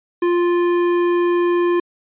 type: tone with tanh clipping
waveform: triangle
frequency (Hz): 349.2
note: F4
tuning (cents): 0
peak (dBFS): -16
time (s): 0.22-1.8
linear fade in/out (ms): 5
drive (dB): 18
effects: resampled to 8000 Hz